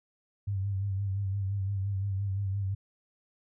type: tone with vibrato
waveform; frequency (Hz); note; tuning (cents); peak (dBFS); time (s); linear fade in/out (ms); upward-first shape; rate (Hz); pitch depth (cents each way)
sine; 98.2; G2; +4; -28; 0.47-2.75; 10; sine; 5.8; 51
effects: none